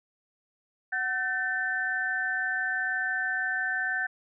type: tone cluster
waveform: sine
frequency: 746 / 1533 / 1779 Hz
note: F#5 / G6 / A6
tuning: +14 / -39 / +19 cents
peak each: -37 / -29 / -30 dBFS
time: 0.92-4.07 s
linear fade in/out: 10 ms
effects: none